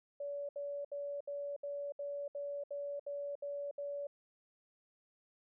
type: tone bursts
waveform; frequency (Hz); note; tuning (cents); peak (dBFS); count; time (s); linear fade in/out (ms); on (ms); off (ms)
sine; 571; D5; -49; -38; 11; 0.2-4.07; 5; 290; 68
effects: none